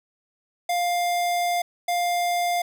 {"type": "tone bursts at uneven times", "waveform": "square", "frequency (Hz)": 702, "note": "F5", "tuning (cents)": 9, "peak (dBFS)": -22, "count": 2, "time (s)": [[0.69, 1.62], [1.88, 2.62]], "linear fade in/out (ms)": 5, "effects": []}